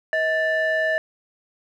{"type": "ring-modulated tone", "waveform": "triangle", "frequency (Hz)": 564, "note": "C#5", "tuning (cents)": 30, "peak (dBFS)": -14, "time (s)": [0.13, 0.98], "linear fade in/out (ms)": 0, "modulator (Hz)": 1200, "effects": []}